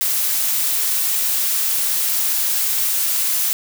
blue noise, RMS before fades -19 dBFS, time 0.01-3.53 s, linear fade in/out 0 ms, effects none

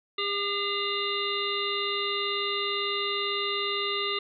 harmonic tone with a mistuned harmonic, 402.1 Hz, G4, 44 cents sharp, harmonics 1 / 3 / 5 / 7 / 9 / 10, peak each -33 / -33 / -35 / -33 / -33 / -37 dBFS, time 0.18-4.19 s, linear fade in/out 5 ms, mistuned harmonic 5, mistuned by +32 cents, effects none

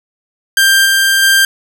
sawtooth tone with level steps, 1584 Hz, G6, 18 cents sharp, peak -3 / -5 / -3 dBFS, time 0.57-1.45 s, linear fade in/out 2 ms, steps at 0.85 / 1.22 s, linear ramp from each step 10 ms, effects none

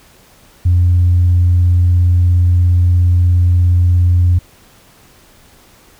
sine tone, 88.3 Hz, F2, 20 cents sharp, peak -6 dBFS, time 0.65-4.39 s, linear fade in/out 10 ms, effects tanh soft clip ceiling -4 dBFS + pink hiss -46 dBFS RMS until 5.99 s

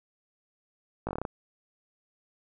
slowing click train, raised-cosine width 1 ms, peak -18 dBFS, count 8, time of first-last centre 1.07-1.252 s, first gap 18 ms, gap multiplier 1.12, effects none

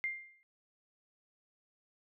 sine tone with exponential decay, 2100 Hz, C7, 6 cents sharp, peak -30 dBFS, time 0.04-0.43 s, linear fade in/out 0 ms, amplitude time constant 84 ms, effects none

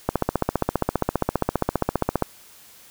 click train, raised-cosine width 1 ms, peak -5 dBFS, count 33, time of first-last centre 0.09-2.223 s, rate 15 Hz, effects white hiss -49 dBFS RMS until 2.9 s

